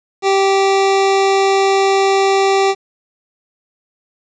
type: tone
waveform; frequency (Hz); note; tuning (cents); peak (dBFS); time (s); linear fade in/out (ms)
25% pulse; 390; G4; -9; -7; 0.22-2.75; 50
effects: resampled to 16000 Hz + 7-bit